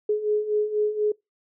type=beating tone pair; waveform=sine; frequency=419.2 / 423.3 Hz; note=G#4 / G#4; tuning=+16 / +33 cents; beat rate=4.1 Hz; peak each=-27 / -22 dBFS; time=0.09-1.12 s; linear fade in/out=5 ms; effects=noise-tail reverb RT60 0.2 s tail -25 dB re dry